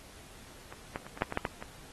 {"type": "clicks", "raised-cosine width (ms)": 0.5, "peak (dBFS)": [-28, -20, -29, -27, -12, -21, -15, -16, -25], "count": 9, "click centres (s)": [0.725, 0.959, 1.066, 1.175, 1.221, 1.324, 1.374, 1.452, 1.625], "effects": ["pink hiss -53 dBFS RMS until 1.92 s", "AAC 32 kbps"]}